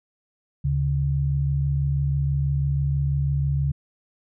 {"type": "tone pair together", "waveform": "sine", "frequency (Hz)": [74.27, 140.4], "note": ["D2", "C#3"], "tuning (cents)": [20, 22], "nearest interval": "major seventh", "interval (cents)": 1102, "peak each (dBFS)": [-25, -21], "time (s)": [0.64, 3.72], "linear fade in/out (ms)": 10, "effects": []}